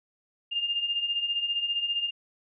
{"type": "beating tone pair", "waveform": "sine", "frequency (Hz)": [2800, 2815], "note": ["F7", "F7"], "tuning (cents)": [4, 13], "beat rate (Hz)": 15, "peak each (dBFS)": [-33, -27], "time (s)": [0.51, 2.11], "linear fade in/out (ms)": 20, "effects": []}